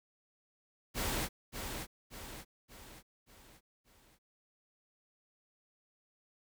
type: noise with echo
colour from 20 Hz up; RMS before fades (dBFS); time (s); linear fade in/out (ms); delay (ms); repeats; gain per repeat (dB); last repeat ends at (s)
pink; -35; 0.94-1.29; 50; 580; 5; -6; 4.19
effects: none